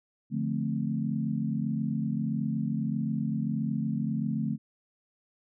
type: chord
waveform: sine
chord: D minor seventh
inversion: none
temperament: equal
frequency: 146.83 / 174.61 / 220 / 261.6 Hz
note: D3 / F3 / A3 / C4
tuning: 0 / 0 / 0 / 0 cents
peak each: -32 / -35 / -30 / -36 dBFS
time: 0.3-4.58 s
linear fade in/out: 50 ms
effects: none